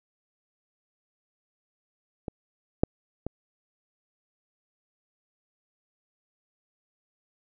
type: clicks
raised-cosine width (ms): 2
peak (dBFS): -19 / -6 / -18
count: 3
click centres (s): 2.282 / 2.835 / 3.266
effects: none

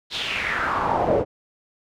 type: noise with band-pass filter sweep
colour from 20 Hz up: brown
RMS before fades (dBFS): -23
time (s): 0.1-1.25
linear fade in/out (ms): 50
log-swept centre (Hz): 4000 to 460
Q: 4
effects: none

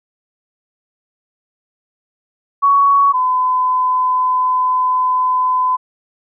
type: tone pair in turn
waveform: sine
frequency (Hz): 1119 / 1013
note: C#6 / B5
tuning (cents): +16 / +44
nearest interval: major second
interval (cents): 172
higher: first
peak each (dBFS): -8 / -12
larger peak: first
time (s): 2.62-3.13 / 3.13-5.77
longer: second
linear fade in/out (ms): 20
effects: none

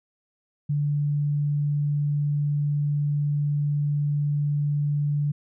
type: tone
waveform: sine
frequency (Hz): 146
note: D3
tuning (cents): -10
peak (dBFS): -21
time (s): 0.69-5.32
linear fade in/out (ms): 10
effects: none

